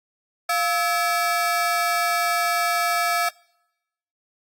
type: ring-modulated tone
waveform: 30% pulse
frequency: 1000 Hz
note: B5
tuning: 21 cents sharp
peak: -14 dBFS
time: 0.49-3.29 s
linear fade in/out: 5 ms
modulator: 303 Hz
effects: noise-tail reverb RT60 0.9 s tail -25 dB re dry + AAC 64 kbps